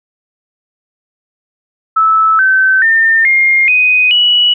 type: tone with pitch steps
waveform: sine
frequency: 1308 / 1537.6 / 1807.5 / 2125 / 2498 / 2936 Hz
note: E6 / G6 / A6 / C7 / D#7 / F#7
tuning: -14 / -34 / +46 / +26 / +6 / -14 cents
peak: -6 dBFS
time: 1.96-4.54 s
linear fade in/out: 10 ms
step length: 430 ms
effects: none